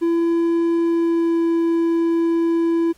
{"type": "tone with pitch glide", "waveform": "triangle", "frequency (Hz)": [336.1, 333.8], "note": ["E4", "E4"], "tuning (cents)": [34, 22], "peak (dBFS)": -13, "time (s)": [0.01, 2.93], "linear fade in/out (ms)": 20, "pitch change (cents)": -12, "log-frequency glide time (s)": [0.82, 1.41], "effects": ["pink hiss -54 dBFS RMS until 2.97 s", "MP3 64 kbps"]}